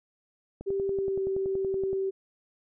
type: click train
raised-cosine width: 2 ms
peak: -26 dBFS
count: 15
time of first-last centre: 0.61-1.931 s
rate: 10.6 Hz
type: tone with pitch glide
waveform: sine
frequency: 392 to 385.5 Hz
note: G4 to G4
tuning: 0 to -29 cents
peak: -26 dBFS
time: 0.66-2.11 s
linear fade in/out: 20 ms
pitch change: -29 cents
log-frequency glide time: 0.93-1.23 s
effects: none